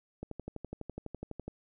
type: click train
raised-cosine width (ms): 2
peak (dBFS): -26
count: 16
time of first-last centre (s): 0.23-1.48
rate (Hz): 12
effects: none